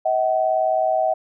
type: tone pair together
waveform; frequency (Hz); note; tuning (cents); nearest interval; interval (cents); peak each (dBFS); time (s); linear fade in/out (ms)
sine; 638 / 757.1; D#5 / F#5; +43 / +40; minor third; 297; -19 / -20; 0.05-1.14; 10
effects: none